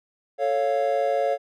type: chord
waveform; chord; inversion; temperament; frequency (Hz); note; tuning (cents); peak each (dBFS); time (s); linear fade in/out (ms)
triangle; A augmented; none; equal with one note detuned; 442 / 554.4 / 698.5; A4 / C#5 / E#5; +8 / 0 / 0; -26 / -21 / -23; 0.38-1.38; 50
effects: none